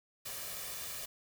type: noise with comb filter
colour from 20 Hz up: white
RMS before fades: -42 dBFS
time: 0.25-1.06 s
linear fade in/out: 10 ms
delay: 1.7 ms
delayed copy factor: +0.55
effects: none